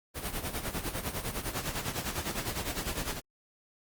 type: noise with tremolo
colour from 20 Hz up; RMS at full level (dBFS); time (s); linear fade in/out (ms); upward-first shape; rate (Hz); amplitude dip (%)
pink; -32; 0.14-3.21; 50; sine; 9.9; 70
effects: Opus 32 kbps